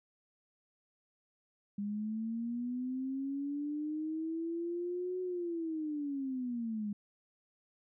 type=linear two-way sweep; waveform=sine; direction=up then down; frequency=201.3 to 368.7 to 202.4 Hz; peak=-34 dBFS; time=1.78-6.93 s; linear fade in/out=5 ms; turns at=5.21 s; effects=none